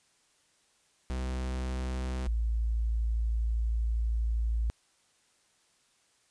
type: tone pair in turn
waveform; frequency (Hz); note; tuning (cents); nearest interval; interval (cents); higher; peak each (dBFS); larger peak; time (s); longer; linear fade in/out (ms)
45% pulse / sine; 64 / 56.27; C2 / A1; -38 / +40; major second; 222; first; -31 / -26; second; 1.1-2.27 / 2.27-4.7; second; 0
effects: white hiss -68 dBFS RMS until 6.3 s + resampled to 22050 Hz